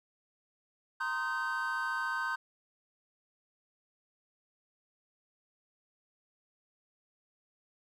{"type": "chord", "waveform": "triangle", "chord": "C minor seventh", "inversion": "third", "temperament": "equal with one note detuned", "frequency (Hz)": [932.3, 1046.5, 1244.5, 1542.8], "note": ["Bb5", "C6", "Eb6", "G6"], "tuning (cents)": [0, 0, 0, -28], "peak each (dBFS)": [-38, -37, -38, -32], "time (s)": [1, 2.36], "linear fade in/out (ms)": 10, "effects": []}